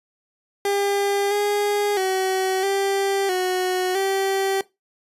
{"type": "tone with pitch steps", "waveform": "30% pulse", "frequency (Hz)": [401.2, 410.9, 377.9, 393.5, 367.7, 388.2], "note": ["G4", "G#4", "F#4", "G4", "F#4", "G4"], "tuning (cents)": [40, -18, 37, 7, -11, -17], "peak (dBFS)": -17, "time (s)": [0.65, 4.61], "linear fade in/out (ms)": 2, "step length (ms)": 660, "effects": ["noise-tail reverb RT60 0.2 s tail -19 dB re dry", "resampled to 32000 Hz"]}